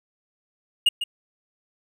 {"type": "tone with echo", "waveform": "triangle", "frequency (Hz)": 2853, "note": "F7", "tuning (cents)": 36, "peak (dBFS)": -12, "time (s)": [0.86, 0.89], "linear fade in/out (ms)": 5, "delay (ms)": 150, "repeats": 1, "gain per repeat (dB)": -10, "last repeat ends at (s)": 1.04, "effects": []}